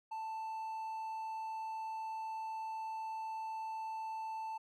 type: tone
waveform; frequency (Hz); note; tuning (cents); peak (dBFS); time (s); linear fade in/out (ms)
triangle; 884; A5; +8; -37; 0.11-4.58; 10
effects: none